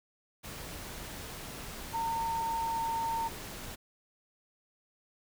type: tone in noise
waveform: sine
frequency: 912 Hz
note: A#5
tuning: 38 cents flat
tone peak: -30 dBFS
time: 1.93-3.29 s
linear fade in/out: 20 ms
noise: pink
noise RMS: -43 dBFS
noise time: 0.43-3.76 s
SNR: +10 dB
effects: none